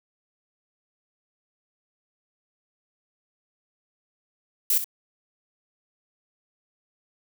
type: noise with echo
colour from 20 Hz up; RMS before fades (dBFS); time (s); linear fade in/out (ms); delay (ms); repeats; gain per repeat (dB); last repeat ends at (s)
violet; -21; 4.7-4.78; 2; 63; 1; -10; 4.843
effects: none